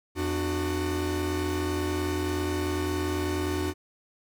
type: tone cluster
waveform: 45% pulse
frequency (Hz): 85.4 / 299.6 / 369.8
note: F2 / D4 / F#4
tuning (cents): -38 / +35 / -1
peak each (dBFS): -31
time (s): 0.15-3.74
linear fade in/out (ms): 50
effects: none